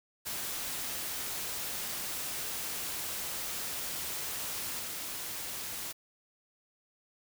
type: noise with level steps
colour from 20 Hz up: white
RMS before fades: -37 / -39 dBFS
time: 0.25-5.93 s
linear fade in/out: 20 ms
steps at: 4.79 s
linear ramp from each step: 2 ms
effects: none